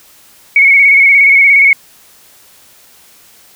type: tone with vibrato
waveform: sine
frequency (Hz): 2217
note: C#7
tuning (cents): 0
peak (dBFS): -3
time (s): 0.56-1.73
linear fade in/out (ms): 2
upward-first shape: square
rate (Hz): 17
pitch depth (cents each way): 31
effects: white hiss -43 dBFS RMS until 3.55 s